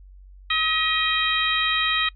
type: harmonic tone with a mistuned harmonic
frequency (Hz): 636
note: D#5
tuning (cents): +38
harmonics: 2 / 3 / 4 / 5 / 6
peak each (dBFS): -26 / -26 / -26 / -26 / -26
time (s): 0.5-2.09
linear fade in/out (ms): 5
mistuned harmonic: 4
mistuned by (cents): -46
effects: noise-tail reverb RT60 0.1 s tail -25 dB re dry + added 47 Hz sine -43 dBFS peak until 2.15 s